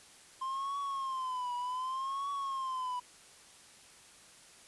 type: tone with vibrato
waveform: triangle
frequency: 1046.5 Hz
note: C6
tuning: in tune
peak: -32 dBFS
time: 0.41-3 s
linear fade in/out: 10 ms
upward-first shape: triangle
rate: 0.66 Hz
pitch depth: 130 cents each way
effects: white hiss -57 dBFS RMS until 4.67 s + resampled to 24000 Hz